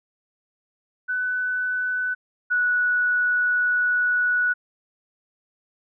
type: tone pair in turn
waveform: sine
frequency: 1498 / 1471.4 Hz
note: F#6 / F#6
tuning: +21 / -10 cents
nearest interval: unison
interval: 31 cents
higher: first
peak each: -22 / -18 dBFS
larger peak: second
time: 1.08-2.15 / 2.5-4.54 s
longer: second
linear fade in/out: 20 ms
effects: none